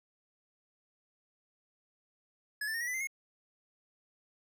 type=tone with pitch steps; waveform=square; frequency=1698 / 1768.1 / 1841 / 1917 / 1996.1 / 2078 / 2164 Hz; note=G#6 / A6 / A#6 / A#6 / B6 / C7 / C#7; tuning=+38 / +8 / -22 / +48 / +18 / -12 / -42 cents; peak=-34 dBFS; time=2.61-3.072 s; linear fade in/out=5 ms; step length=66 ms; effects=none